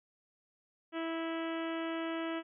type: harmonic tone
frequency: 328 Hz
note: E4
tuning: 9 cents flat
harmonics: 1 / 2 / 3 / 4 / 5 / 6 / 7 / 8 / 9 / 10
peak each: -36 / -41 / -47 / -45 / -48 / -49 / -52 / -52 / -51 / -55 dBFS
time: 0.92-2.43 s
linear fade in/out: 50 ms
effects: none